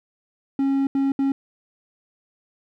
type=tone bursts at uneven times; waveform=triangle; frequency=273.4 Hz; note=C#4; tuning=24 cents flat; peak=-16 dBFS; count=3; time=0.59-0.87 / 0.95-1.12 / 1.19-1.32 s; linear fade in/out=2 ms; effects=none